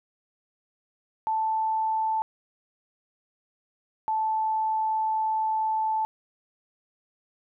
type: tone pair in turn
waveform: sine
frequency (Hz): 880 / 875.7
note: A5 / A5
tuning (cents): 0 / -8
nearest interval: unison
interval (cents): 8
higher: first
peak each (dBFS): -23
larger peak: neither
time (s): 1.27-2.22 / 4.08-6.05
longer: second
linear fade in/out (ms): 0
effects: none